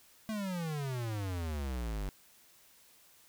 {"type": "exponential sweep", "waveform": "square", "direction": "down", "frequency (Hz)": [223, 47.07], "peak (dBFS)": -35, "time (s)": [0.29, 2.09], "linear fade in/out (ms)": 0, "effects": ["white hiss -62 dBFS RMS until 3.28 s"]}